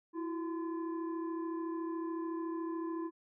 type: tone with frequency modulation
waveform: sine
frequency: 329.6 Hz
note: E4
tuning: in tune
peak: -35 dBFS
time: 0.13-3.11 s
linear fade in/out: 50 ms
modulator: 693 Hz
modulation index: 0.67
effects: none